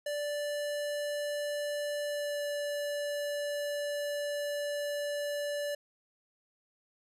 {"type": "tone with pitch glide", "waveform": "square", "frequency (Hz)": [585, 581.3], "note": ["D5", "D5"], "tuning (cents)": [-7, -18], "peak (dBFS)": -33, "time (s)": [0.06, 5.75], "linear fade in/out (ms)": 5, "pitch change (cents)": -11, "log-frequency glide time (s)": [2.06, 2.44], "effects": ["resampled to 32000 Hz"]}